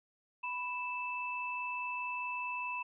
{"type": "tone pair together", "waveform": "sine", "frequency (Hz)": [987.8, 2637], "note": ["B5", "E7"], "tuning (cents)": [0, 0], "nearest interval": "octave + perfect fourth", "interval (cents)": 1700, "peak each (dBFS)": [-38, -38], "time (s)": [0.43, 2.83], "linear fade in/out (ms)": 10, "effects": []}